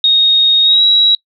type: tone with pitch glide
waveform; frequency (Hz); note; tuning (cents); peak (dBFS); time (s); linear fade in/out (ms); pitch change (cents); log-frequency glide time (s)
sine; 3729 to 3874; A#7 to B7; 0 to -34; -6; 0.04-1.15; 2; +66; 0.63-0.82
effects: noise-tail reverb RT60 0.1 s tail -23 dB re dry